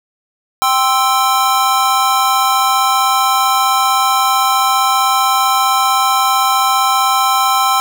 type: chord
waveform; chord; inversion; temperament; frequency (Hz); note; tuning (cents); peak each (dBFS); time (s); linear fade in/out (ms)
square; C major; second; equal; 784 / 1046.5 / 1318.5; G5 / C6 / E6; 0 / 0 / 0; -16; 0.62-7.8; 0
effects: none